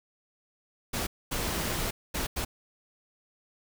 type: noise bursts at uneven times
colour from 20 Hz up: pink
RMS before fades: -31 dBFS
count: 4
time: 0.93-1.07 / 1.31-1.91 / 2.14-2.27 / 2.36-2.45 s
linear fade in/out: 10 ms
effects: none